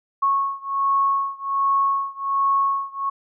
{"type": "beating tone pair", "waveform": "sine", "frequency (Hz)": [1100, 1101.3], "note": ["C#6", "C#6"], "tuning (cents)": [-14, -12], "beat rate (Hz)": 1.3, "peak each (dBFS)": [-21, -22], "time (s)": [0.22, 3.1], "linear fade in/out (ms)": 10, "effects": []}